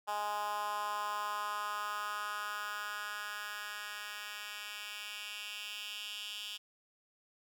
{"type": "tone with high-pass filter sweep", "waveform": "10% pulse", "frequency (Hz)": 207.7, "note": "G#3", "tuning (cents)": 0, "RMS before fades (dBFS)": -40, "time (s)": [0.07, 6.58], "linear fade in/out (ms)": 20, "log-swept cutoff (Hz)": [840, 3100], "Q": 3.1, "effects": []}